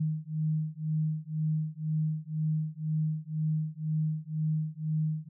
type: beating tone pair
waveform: sine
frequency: 154.7 / 156.7 Hz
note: D#3 / D#3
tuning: -10 / +13 cents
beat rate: 2 Hz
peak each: -31 / -31 dBFS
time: 0-5.29 s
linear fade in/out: 10 ms
effects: none